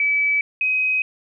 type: tone pair in turn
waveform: sine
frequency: 2295 / 2525 Hz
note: D7 / D#7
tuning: -40 / +25 cents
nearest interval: major second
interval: 165 cents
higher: second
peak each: -16 / -17 dBFS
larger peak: first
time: 0-0.41 / 0.61-1.02 s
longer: neither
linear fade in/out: 2 ms
effects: none